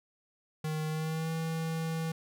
square tone with pitch glide, 155.56 to 162.26 Hz, D#3 to E3, 0 to -27 cents, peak -32 dBFS, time 0.64-2.12 s, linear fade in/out 5 ms, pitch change +73 cents, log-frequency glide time 0.88-1.31 s, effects none

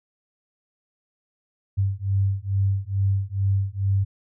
sine beating tone pair, 96.9 / 99.2 Hz, G2 / G2, -20 / +21 cents, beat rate 2.3 Hz, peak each -23 dBFS, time 1.77-4.05 s, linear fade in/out 20 ms, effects none

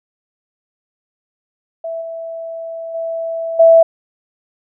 sine tone with level steps, 659.3 Hz, E5, in tune, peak -21 / -24 / -19 / -4 dBFS, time 1.84-3.83 s, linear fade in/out 5 ms, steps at 2.01 / 2.94 / 3.59 s, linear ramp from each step 10 ms, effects none

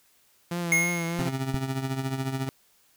sawtooth tone with vibrato, 170.5 Hz, F3, 41 cents flat, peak -24 dBFS, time 0.51-1.29 s, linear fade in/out 5 ms, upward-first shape triangle, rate 3.2 Hz, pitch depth 48 cents each way
square tone with exponential decay, 2155 Hz, C#7, 49 cents flat, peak -18 dBFS, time 0.72-1.41 s, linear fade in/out 1 ms, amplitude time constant 150 ms
25% pulse tone with tremolo, 133.2 Hz, C3, 31 cents sharp, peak -21 dBFS, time 1.19-2.49 s, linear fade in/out 0 ms, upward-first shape triangle, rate 14 Hz, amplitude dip 70%
clicks, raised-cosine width 5 ms, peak -24 / -17 dBFS, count 2, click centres 1.194 / 1.544 s
effects white hiss -63 dBFS RMS until 2.96 s

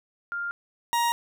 sine / 40% pulse tone pair in turn, 1400 / 942 Hz, F6 / A#5, +4 / +18 cents, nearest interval perfect fifth, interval 686 cents, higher first, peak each -28 / -21 dBFS, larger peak second, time 0.32-0.51 / 0.93-1.12 s, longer neither, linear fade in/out 0 ms, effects none

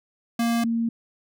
square / sine tone pair in turn, 233.1 / 230.4 Hz, A#3 / A#3, 0 / -20 cents, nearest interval unison, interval 20 cents, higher first, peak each -21 dBFS, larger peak neither, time 0.39-0.64 / 0.64-0.89 s, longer neither, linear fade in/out 5 ms, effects none

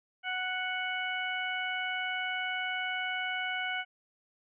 harmonic tone, 740 Hz, F#5, in tune, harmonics 1 / 2 / 3 / 4, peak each -38 / -35 / -36 / -39 dBFS, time 0.23-3.85 s, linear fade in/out 50 ms, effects none

